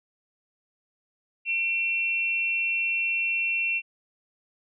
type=tone pair together; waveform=sine; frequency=2374 / 2710 Hz; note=D7 / E7; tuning=+18 / +47 cents; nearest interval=major second; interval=229 cents; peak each=-31 / -24 dBFS; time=1.45-3.82 s; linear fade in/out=50 ms; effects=none